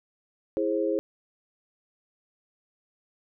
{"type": "chord", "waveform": "sine", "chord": "E augmented", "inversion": "none", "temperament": "equal with one note detuned", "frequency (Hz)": [329.6, 415.3, 531.5], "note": ["E4", "G#4", "B#4"], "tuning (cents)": [0, 0, 27], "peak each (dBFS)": -28, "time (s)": [0.57, 0.99], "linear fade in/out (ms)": 0, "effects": []}